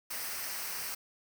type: noise with comb filter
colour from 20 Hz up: white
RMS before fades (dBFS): -38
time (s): 0.1-0.95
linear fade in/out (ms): 10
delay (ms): 0.28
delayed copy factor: -0.55
effects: none